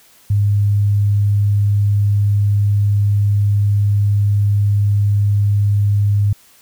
sine tone, 102.1 Hz, G#2, 29 cents flat, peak -11 dBFS, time 0.3-6.33 s, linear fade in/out 5 ms, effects white hiss -49 dBFS RMS until 6.61 s

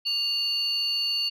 sine tone pair together, 2808 / 4457 Hz, F7 / C#8, +9 / +9 cents, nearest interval minor sixth, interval 800 cents, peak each -27 / -24 dBFS, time 0.05-1.3 s, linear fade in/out 20 ms, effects tanh soft clip ceiling -19 dBFS

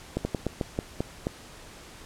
slowing click train, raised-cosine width 2 ms, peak -13 dBFS, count 8, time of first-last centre 0.17-1.269 s, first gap 80 ms, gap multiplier 1.22, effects pink hiss -47 dBFS RMS until 2.05 s + low-pass 10000 Hz 12 dB/octave

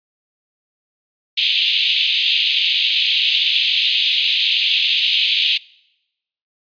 white band-pass noise, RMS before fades -17 dBFS, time 1.37-5.58 s, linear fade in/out 10 ms, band 2600 to 3900 Hz, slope 48 dB/octave, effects noise-tail reverb RT60 0.9 s tail -24 dB re dry + resampled to 11025 Hz

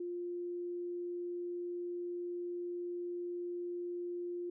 sine tone, 350.9 Hz, F4, 8 cents sharp, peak -37 dBFS, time 0-4.5 s, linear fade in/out 5 ms, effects none

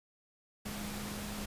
sine tone in noise, 206.8 Hz, G#3, 7 cents flat, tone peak -42 dBFS, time 0.65-1.46 s, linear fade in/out 10 ms, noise pink, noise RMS -42 dBFS, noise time 0.65-1.46 s, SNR -3 dB, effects resampled to 32000 Hz

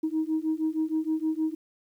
sine beating tone pair, 312.5 / 318.9 Hz, D#4 / D#4, +8 / +43 cents, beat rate 6.4 Hz, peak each -27 dBFS, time 0.03-1.55 s, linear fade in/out 10 ms, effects tanh soft clip ceiling -19 dBFS + 10-bit

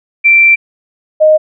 sine tone pair in turn, 2349 / 619.8 Hz, D7 / D#5, 0 / -7 cents, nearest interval octave + major seventh, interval 2307 cents, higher first, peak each -3 dBFS, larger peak neither, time 0.24-0.56 / 1.2-1.38 s, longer first, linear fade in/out 20 ms, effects none

